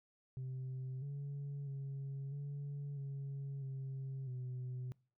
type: tone with pitch steps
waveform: sine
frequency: 130 / 141.4 / 137.4 / 142.4 / 138.3 / 134.2 / 126.6 Hz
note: C3 / C#3 / C#3 / C#3 / C#3 / C3 / B2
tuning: -11 / +35 / -15 / +47 / -4 / +44 / +43 cents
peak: -38 dBFS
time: 0.37-4.92 s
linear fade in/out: 0 ms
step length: 650 ms
effects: noise-tail reverb RT60 0.4 s tail -26 dB re dry + tanh soft clip ceiling -39 dBFS